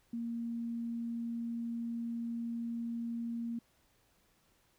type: tone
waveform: sine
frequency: 233.1 Hz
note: A#3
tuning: in tune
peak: -35 dBFS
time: 0.13-3.59 s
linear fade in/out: 5 ms
effects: pink hiss -71 dBFS RMS until 4.78 s